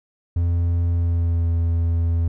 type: tone with pitch glide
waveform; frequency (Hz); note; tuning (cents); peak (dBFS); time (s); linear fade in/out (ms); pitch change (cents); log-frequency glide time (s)
triangle; 85.7 to 83.94; F2 to E2; -32 to +32; -15; 0.36-2.28; 5; -36; 0.92-1.5
effects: none